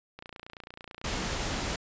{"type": "click train", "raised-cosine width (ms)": 0.3, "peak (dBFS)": -27, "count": 27, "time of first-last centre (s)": [0.19, 1.083], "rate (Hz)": 29.1}
{"type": "noise", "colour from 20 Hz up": "pink", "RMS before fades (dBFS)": -32, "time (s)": [1.04, 1.76], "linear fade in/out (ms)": 5}
{"effects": ["resampled to 16000 Hz"]}